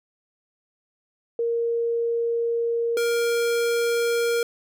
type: tone pair in turn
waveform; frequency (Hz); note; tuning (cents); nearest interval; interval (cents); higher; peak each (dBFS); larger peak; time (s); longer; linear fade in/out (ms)
sine / square; 466.2 / 469.2; A#4 / A#4; 0 / +11; unison; 11; second; -21; neither; 1.39-2.97 / 2.97-4.43; first; 2
effects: none